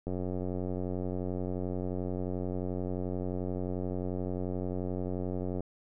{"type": "click train", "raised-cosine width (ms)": 2, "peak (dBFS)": -22, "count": 507, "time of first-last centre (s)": [0.07, 5.606], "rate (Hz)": 91.4, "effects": []}